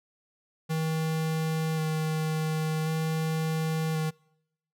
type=tone with vibrato; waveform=square; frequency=158.2 Hz; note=D#3; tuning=29 cents sharp; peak=-27 dBFS; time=0.69-4.11 s; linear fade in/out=20 ms; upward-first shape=square; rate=0.46 Hz; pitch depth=11 cents each way; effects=noise-tail reverb RT60 0.8 s tail -26 dB re dry